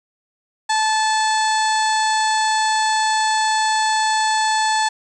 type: harmonic tone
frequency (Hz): 871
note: A5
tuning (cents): -18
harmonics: 1 / 2 / 3 / 4 / 5 / 6 / 7 / 8 / 9 / 10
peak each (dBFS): -17 / -23 / -34 / -29 / -27 / -37 / -36 / -34 / -29 / -38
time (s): 0.69-4.89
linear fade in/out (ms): 10
effects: 9-bit